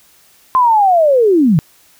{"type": "linear sweep", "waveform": "sine", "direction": "down", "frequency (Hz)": [1047, 139.8], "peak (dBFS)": -7, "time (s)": [0.55, 1.59], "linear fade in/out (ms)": 0, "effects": ["white hiss -49 dBFS RMS until 1.99 s"]}